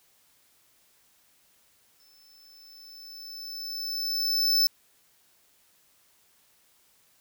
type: tone with exponential growth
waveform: square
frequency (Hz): 5274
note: E8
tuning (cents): 0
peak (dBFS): -19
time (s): 2-4.67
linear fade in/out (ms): 1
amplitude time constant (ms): 580
effects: white hiss -64 dBFS RMS until 7.2 s